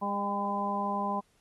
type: harmonic tone with a mistuned harmonic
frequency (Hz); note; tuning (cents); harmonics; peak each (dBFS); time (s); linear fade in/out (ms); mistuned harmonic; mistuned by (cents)
202.4; G#3; -44; 1 / 2 / 3 / 4 / 5; -34 / -41 / -38 / -34 / -32; 0.01-1.21; 20; 4; -22
effects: pink hiss -68 dBFS RMS until 1.4 s + Opus 32 kbps